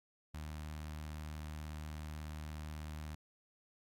sawtooth tone with notch filter, 76.5 Hz, D#2, 29 cents flat, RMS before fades -45 dBFS, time 0.34-3.15 s, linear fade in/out 5 ms, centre 430 Hz, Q 1.1, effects AAC 64 kbps

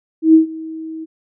sine tone with ADSR envelope, 320 Hz, D#4, 49 cents sharp, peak -3 dBFS, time 0.22-1.06 s, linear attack 120 ms, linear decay 120 ms, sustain -22 dB, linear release 27 ms, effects none

